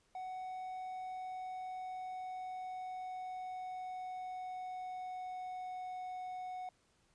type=tone with pitch glide; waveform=triangle; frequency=744 to 736.7 Hz; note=F#5 to F#5; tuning=+9 to -8 cents; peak=-39 dBFS; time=0.15-6.69 s; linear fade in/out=2 ms; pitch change=-17 cents; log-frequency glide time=0.81-6.02 s; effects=pink hiss -73 dBFS RMS until 7.14 s + resampled to 22050 Hz